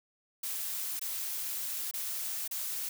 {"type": "noise with dropouts", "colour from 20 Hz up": "blue", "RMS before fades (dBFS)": -36, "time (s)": [0.43, 2.89], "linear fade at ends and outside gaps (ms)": 5, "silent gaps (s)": [[0.995, 1.013], [1.912, 1.937], [2.478, 2.511]], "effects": []}